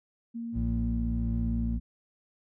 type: tone with pitch glide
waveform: sine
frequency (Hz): 232.3 to 230.4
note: A#3 to A#3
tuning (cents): -6 to -20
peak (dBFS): -33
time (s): 0.34-1.78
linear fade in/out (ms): 20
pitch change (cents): -14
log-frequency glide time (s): 1.15-1.43
type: tone with tremolo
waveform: triangle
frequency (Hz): 112.9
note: A2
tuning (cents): +45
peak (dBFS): -30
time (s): 0.52-1.79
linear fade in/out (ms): 50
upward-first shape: triangle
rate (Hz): 1.5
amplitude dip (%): 40
type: harmonic tone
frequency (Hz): 57.9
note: A#1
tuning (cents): -11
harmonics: 1 / 3 / 4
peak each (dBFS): -29 / -39 / -41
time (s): 0.55-1.8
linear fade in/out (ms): 20
effects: none